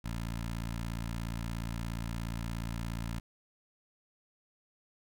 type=tone with notch filter; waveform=15% pulse; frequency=57 Hz; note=A#1; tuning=38 cents flat; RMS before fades=-37 dBFS; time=0.04-3.2 s; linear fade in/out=10 ms; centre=490 Hz; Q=1.2; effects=none